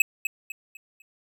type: tone with echo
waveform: square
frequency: 2583 Hz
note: E7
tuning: 36 cents flat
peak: -15 dBFS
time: 0-0.02 s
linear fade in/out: 2 ms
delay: 250 ms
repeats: 4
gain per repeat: -9 dB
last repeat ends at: 1.02 s
effects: none